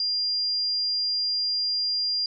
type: tone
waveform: sine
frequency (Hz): 4800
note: D8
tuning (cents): +37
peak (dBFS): -23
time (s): 0-2.26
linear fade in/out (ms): 2
effects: none